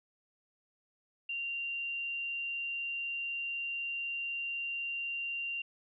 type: tone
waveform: sine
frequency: 2772 Hz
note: F7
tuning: 14 cents flat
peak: -34 dBFS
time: 1.29-5.62 s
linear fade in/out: 5 ms
effects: none